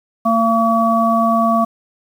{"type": "harmonic tone", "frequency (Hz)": 227.4, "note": "A#3", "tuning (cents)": -43, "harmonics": [1, 3, 5], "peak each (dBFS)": [-16, -16, -16], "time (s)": [0.25, 1.65], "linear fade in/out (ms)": 10, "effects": ["7-bit"]}